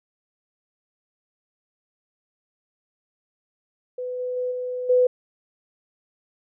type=tone with level steps; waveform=sine; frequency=500 Hz; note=B4; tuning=21 cents sharp; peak=-27 / -25 / -23 / -26 / -14 dBFS; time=3.98-5.07 s; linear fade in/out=5 ms; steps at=4.19 / 4.36 / 4.51 / 4.89 s; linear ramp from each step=10 ms; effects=none